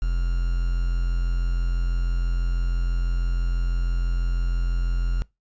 triangle tone with quantisation, 43.05 Hz, F1, 24 cents flat, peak -18 dBFS, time 0.02-5.22 s, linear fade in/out 0 ms, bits 7, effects noise-tail reverb RT60 0.2 s tail -22 dB re dry + resampled to 16000 Hz

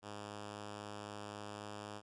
5% pulse tone, 103.83 Hz, G#2, in tune, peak -34 dBFS, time 0.02-2.02 s, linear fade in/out 50 ms, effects resampled to 22050 Hz

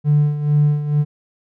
triangle tone with tremolo, 147.8 Hz, D3, 11 cents sharp, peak -7 dBFS, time 0.04-1.05 s, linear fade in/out 50 ms, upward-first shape sine, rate 2.2 Hz, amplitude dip 75%, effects tanh soft clip ceiling -7 dBFS

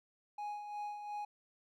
triangle tone with tremolo, 830.6 Hz, G#5, in tune, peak -36 dBFS, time 0.38-1.25 s, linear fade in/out 5 ms, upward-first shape sine, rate 2.8 Hz, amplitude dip 50%, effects none

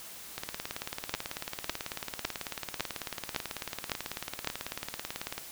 two click trains, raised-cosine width 0.2 ms, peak -11 / -17 dBFS, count 7 / 92, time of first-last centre 1.14-4.473 / 0.38-5.38 s, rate 1.8 / 18.2 Hz, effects white hiss -46 dBFS RMS until 5.51 s

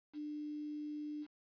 sine tone with quantisation, 298.6 Hz, D4, 29 cents sharp, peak -40 dBFS, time 0.13-1.27 s, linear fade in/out 50 ms, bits 10, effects resampled to 11025 Hz

